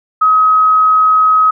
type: tone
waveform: sine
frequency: 1270 Hz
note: D#6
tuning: 35 cents sharp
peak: -6 dBFS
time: 0.21-1.51 s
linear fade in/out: 10 ms
effects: none